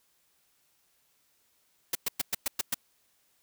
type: noise bursts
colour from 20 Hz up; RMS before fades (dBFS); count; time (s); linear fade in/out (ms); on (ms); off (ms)
white; -28; 7; 1.93-2.744; 5; 22; 110
effects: white hiss -70 dBFS RMS until 3.42 s